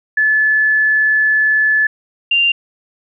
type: tone pair in turn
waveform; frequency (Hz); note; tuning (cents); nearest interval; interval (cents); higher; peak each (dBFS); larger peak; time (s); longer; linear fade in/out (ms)
sine; 1729 / 2785; A6 / F7; -31 / -5; minor sixth; 826; second; -10; neither; 0.17-1.87 / 2.31-2.52; first; 5
effects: none